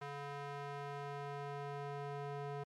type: tone with band-pass filter sweep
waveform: square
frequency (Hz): 142.4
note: C#3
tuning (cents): +47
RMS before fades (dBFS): -44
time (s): 0.01-2.64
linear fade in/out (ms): 10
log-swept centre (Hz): 1100 to 620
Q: 0.81
effects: MP3 96 kbps